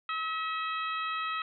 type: harmonic tone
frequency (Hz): 643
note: E5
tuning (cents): -43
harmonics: 2 / 3 / 4 / 5 / 6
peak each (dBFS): -32 / -40 / -39 / -43 / -45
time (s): 0.09-1.42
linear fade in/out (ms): 2
effects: none